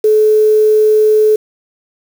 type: tone with quantisation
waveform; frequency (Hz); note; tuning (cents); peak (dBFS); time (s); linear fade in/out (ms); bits
sine; 430; A4; -40; -6; 0.04-1.36; 5; 5
effects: none